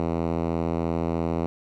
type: tone with band-pass filter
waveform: 5% pulse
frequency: 83.1 Hz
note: E2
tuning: 15 cents sharp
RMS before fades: -26 dBFS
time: 0-1.46 s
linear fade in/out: 0 ms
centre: 190 Hz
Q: 0.53
effects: none